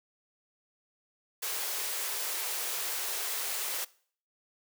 white high-pass noise, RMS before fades -34 dBFS, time 1.42-3.85 s, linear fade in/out 10 ms, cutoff 350 Hz, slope 96 dB/octave, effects noise-tail reverb RT60 0.5 s tail -21 dB re dry

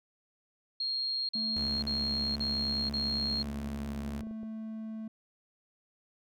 sine tone bursts, 4245 Hz, C8, 24 cents sharp, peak -30 dBFS, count 5, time 0.8-3.426 s, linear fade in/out 5 ms, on 490 ms, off 44 ms
triangle tone, 220.2 Hz, A3, 2 cents sharp, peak -35 dBFS, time 1.35-5.08 s, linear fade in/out 5 ms
sawtooth tone with pitch glide, 70 to 69.36 Hz, C#2 to C#2, +18 to +2 cents, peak -34 dBFS, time 1.56-4.22 s, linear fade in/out 5 ms, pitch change -16 cents, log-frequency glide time 2.4-3.49 s
clicks, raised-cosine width 2 ms, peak -36 dBFS, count 9, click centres 3.306 / 3.337 / 3.405 / 3.672 / 4.085 / 4.234 / 4.27 / 4.311 / 4.432 s
effects none

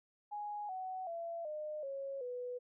sine tone with pitch steps, 830.6 / 748.6 / 674.7 / 608 / 548 / 493.9 Hz, G#5 / F#5 / E5 / D#5 / C#5 / B4, 0 / +20 / +40 / -40 / -20 / 0 cents, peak -39 dBFS, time 0.31-2.59 s, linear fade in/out 20 ms, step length 380 ms, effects none

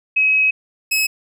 sine / sawtooth tone pair in turn, 2551 / 2569 Hz, D#7 / E7, +43 / -45 cents, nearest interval unison, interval 12 cents, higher second, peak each -12 dBFS, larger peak neither, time 0.16-0.51 / 0.91-1.07 s, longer first, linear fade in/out 10 ms, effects none

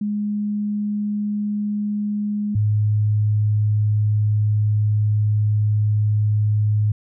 sine tone pair in turn, 207.7 / 105.73 Hz, G#3 / G#2, 0 / +31 cents, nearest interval octave, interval 1169 cents, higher first, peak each -20 / -15 dBFS, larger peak second, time 0.01-2.55 / 2.55-6.92 s, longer second, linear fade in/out 5 ms, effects none

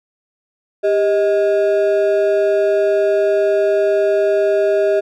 triangle ring-modulated tone, 513 Hz, C5, 34 cents flat, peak -7 dBFS, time 0.83-5.01 s, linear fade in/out 20 ms, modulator 115 Hz, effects none

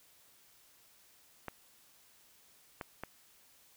clicks, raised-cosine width 0.5 ms, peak -24 dBFS, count 3, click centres 1.483 / 2.812 / 3.036 s, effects white hiss -64 dBFS RMS until 3.76 s

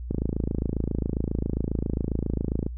click train, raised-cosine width 3 ms, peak -13 dBFS, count 71, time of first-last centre 0.11-2.665 s, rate 27.4 Hz, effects added 60 Hz sine -32 dBFS peak until 2.77 s

